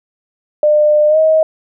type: tone with pitch glide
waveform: sine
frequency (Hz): 601 to 632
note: D5 to D#5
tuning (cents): +40 to +27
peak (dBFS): -7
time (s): 0.63-1.43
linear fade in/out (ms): 2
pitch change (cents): +87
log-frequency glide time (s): 1.08-1.18
effects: none

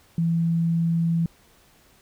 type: tone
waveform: sine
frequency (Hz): 166.8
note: E3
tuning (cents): +21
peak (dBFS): -19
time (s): 0.18-1.26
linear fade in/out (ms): 2
effects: pink hiss -57 dBFS RMS until 2.01 s

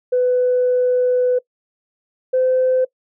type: tone pair in turn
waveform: sine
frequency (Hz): 499.2 / 513.5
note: B4 / C5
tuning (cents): +19 / -33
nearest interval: unison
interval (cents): 48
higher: second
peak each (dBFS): -12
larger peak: neither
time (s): 0.12-1.39 / 2.33-2.85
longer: first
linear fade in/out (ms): 10
effects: noise-tail reverb RT60 0.1 s tail -22 dB re dry + tanh soft clip ceiling -9 dBFS

